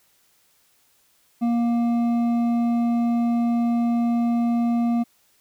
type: tone with hard clipping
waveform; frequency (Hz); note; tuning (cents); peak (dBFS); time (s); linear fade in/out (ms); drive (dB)
sine; 235.5; A#3; +18; -20; 1.41-5.04; 20; 7
effects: white hiss -62 dBFS RMS until 5.4 s